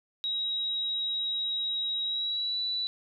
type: tone with pitch glide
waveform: sine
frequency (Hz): 3827 to 3957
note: A#7 to B7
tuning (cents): +45 to +3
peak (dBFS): -28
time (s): 0.24-2.87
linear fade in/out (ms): 0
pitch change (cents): +58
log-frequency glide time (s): 2.03-2.59
effects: none